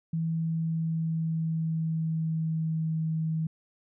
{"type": "tone with pitch glide", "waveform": "sine", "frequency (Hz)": [163.2, 159.75], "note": ["E3", "D#3"], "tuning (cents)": [-17, 46], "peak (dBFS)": -26, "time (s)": [0.13, 3.47], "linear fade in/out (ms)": 5, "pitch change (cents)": -37, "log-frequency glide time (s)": [0.26, 2.97], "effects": []}